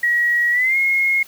sine tone with pitch glide, 1910 to 2156 Hz, A#6 to C#7, +42 to -49 cents, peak -14 dBFS, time 0.03-1.23 s, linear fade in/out 5 ms, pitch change +209 cents, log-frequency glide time 0.51-0.77 s, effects white hiss -44 dBFS RMS until 1.27 s

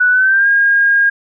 sine tone with pitch glide, 1480 to 1623.3 Hz, F#6 to G#6, 0 to -40 cents, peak -8 dBFS, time 0-1.1 s, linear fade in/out 10 ms, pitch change +160 cents, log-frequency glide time 0.1-0.48 s, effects none

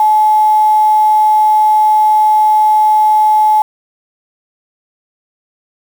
sine tone with quantisation, 857 Hz, A5, 46 cents flat, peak -6 dBFS, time 0-3.62 s, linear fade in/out 2 ms, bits 5, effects none

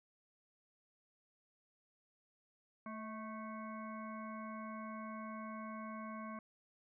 harmonic tone with a mistuned harmonic, 220 Hz, A3, in tune, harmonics 1 / 3 / 5 / 7 / 9 / 10, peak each -46 / -52 / -48 / -57 / -65 / -58 dBFS, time 2.86-6.39 s, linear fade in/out 2 ms, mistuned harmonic 3, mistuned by -40 cents, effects none

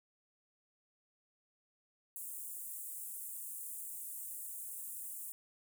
pink high-pass noise, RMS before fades -45 dBFS, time 2.16-5.32 s, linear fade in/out 0 ms, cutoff 8100 Hz, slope 48 dB/octave, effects none

